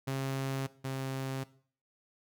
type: tone pair in turn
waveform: sawtooth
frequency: 134.8 / 133.48 Hz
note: C#3 / C3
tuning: -48 / +35 cents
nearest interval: unison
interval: 17 cents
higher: first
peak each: -28 / -30 dBFS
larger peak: first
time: 0.07-0.67 / 0.84-1.44 s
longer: neither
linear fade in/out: 10 ms
effects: noise-tail reverb RT60 0.5 s tail -18 dB re dry